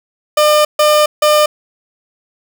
30% pulse tone bursts at uneven times, 602 Hz, D5, 43 cents sharp, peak -5 dBFS, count 3, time 0.37-0.65 / 0.79-1.06 / 1.22-1.46 s, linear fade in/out 5 ms, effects none

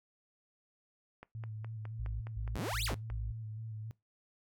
click train, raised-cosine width 0.5 ms, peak -33 dBFS, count 10, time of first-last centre 1.23-3.101 s, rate 4.81 Hz
sine tone with vibrato, 110 Hz, A2, in tune, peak -40 dBFS, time 1.35-3.91 s, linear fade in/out 0 ms, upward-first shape square, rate 3.6 Hz, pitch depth 29 cents each way
sine tone bursts, 56.1 Hz, A1, 34 cents sharp, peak -36 dBFS, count 4, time 1.99-3.32 s, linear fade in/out 10 ms, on 220 ms, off 150 ms
sawtooth exponential two-way sweep, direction up then down, 82.41 to 5030 to 82.41 Hz, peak -32 dBFS, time 2.55-2.95 s, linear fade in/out 5 ms, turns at 2.85 s
effects noise-tail reverb RT60 0.2 s tail -21 dB re dry

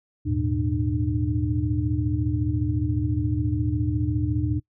sine tone cluster, 79.5 / 104.8 / 119.1 / 300.6 Hz, D#2 / G#2 / A#2 / D4, +38 / +16 / +38 / +40 cents, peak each -27 dBFS, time 0.25-4.6 s, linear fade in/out 20 ms, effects noise-tail reverb RT60 0.1 s tail -23 dB re dry

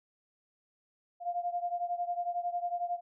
sine beating tone pair, 698.5 / 709.5 Hz, F5 / F5, 0 / +27 cents, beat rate 11 Hz, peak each -33 / -36 dBFS, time 1.2-3.01 s, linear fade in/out 50 ms, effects none

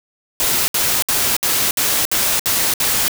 white noise bursts, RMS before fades -17 dBFS, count 8, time 0.4-3.081 s, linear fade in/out 0 ms, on 280 ms, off 63 ms, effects none

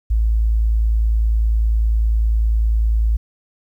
sine tone, 55 Hz, A1, in tune, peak -13 dBFS, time 0.1-3.17 s, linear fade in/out 10 ms, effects 9-bit

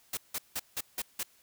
white noise bursts, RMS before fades -34 dBFS, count 6, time 0.13-1.232 s, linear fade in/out 5 ms, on 42 ms, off 170 ms, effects white hiss -64 dBFS RMS until 1.42 s

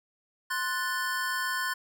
square chord, F# diminished, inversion second, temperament equal, 1046.5 / 1480 / 1760 Hz, C6 / F#6 / A6, 0 / 0 / 0 cents, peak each -34 / -33 / -34 dBFS, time 0.5-1.74 s, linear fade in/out 10 ms, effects none

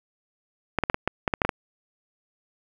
clicks, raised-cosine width 0.5 ms, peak -7 dBFS, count 10, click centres 0.787 / 0.837 / 0.899 / 0.944 / 1.076 / 1.278 / 1.338 / 1.418 / 1.45 / 1.492 s, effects 7-bit

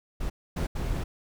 brown noise bursts at uneven times, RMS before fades -29 dBFS, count 3, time 0.2-0.3 / 0.56-0.67 / 0.75-1.04 s, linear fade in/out 10 ms, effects none

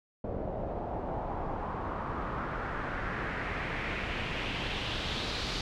pink noise with low-pass filter sweep, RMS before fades -35 dBFS, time 0.24-5.61 s, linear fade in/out 2 ms, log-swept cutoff 570 to 4400 Hz, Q 2.4, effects none

